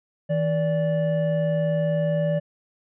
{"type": "tone pair together", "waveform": "triangle", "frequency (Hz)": [160.8, 582.5], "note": ["E3", "D5"], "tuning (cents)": [-43, -14], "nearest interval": "octave + minor seventh", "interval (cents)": 2229, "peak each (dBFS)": -21, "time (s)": [0.29, 2.4], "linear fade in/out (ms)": 20, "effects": ["resampled to 8000 Hz"]}